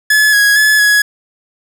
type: tone with pitch steps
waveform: 45% pulse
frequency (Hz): 1712 / 1661 / 1713 / 1678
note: A6 / G#6 / A6 / G#6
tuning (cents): -48 / 0 / -47 / +17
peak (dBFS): -7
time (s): 0.1-1.02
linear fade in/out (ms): 5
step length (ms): 230
effects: none